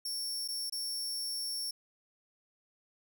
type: tone with dropouts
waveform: sawtooth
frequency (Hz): 5460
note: F8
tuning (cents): -40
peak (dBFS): -32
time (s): 0.05-1.71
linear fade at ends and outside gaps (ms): 5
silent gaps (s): 0.478-0.485 / 0.698-0.723
effects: none